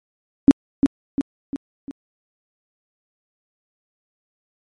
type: tone with echo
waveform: sine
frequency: 277.2 Hz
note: C#4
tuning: in tune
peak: -4 dBFS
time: 0.48-0.51 s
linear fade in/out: 0 ms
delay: 350 ms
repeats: 4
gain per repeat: -6 dB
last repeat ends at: 1.91 s
effects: MP3 48 kbps

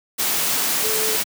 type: tone in noise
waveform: sine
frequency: 437.2 Hz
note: A4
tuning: 11 cents flat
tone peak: -26 dBFS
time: 0.83-1.17 s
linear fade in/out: 20 ms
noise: white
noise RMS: -21 dBFS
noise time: 0.18-1.24 s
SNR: -8 dB
effects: high-pass 150 Hz 12 dB/octave

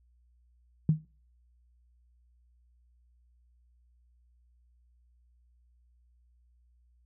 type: tone with exponential decay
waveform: sine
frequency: 155.9 Hz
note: D#3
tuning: 4 cents sharp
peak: -17 dBFS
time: 0.89-1.05 s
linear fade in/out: 2 ms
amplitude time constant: 34 ms
effects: noise-tail reverb RT60 0.4 s tail -23 dB re dry + added 60 Hz sine -62 dBFS peak until 7.05 s

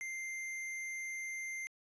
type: tone with hard clipping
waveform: sine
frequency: 2093 Hz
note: C7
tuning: in tune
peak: -40 dBFS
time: 0.01-1.67 s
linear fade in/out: 0 ms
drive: 18 dB
effects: resampled to 22050 Hz

